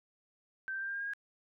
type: tone with pitch steps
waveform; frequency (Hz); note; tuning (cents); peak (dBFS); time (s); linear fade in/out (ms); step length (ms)
sine; 1554 / 1567.5 / 1581.2 / 1594.9 / 1608.8 / 1622.8 / 1636.9; G6 / G6 / G6 / G6 / G6 / G#6 / G#6; -16 / -1 / +15 / +29 / +44 / -41 / -26; -35; 0.68-1.135; 0; 65
effects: none